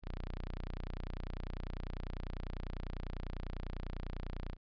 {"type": "tone", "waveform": "sawtooth", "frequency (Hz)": 30.03, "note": "B0", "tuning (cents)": -48, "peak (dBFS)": -35, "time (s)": [0.02, 4.57], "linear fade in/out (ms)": 50, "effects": ["resampled to 11025 Hz"]}